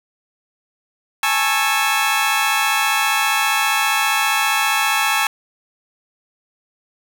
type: chord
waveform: 20% pulse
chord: A major seventh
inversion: third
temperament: just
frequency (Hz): 825 / 880 / 1100 / 1320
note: G#5 / A5 / C#6 / E6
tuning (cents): -12 / 0 / -14 / +2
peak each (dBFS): -17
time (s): 1.23-5.27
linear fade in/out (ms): 2
effects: none